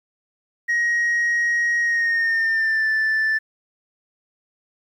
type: tone with pitch glide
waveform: sine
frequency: 1887 to 1760.6 Hz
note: A#6 to A6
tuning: +21 to +1 cents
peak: -15 dBFS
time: 0.68-3.39 s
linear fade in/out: 20 ms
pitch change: -120 cents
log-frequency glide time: 1.8-2.88 s
effects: tanh soft clip ceiling -16 dBFS + 9-bit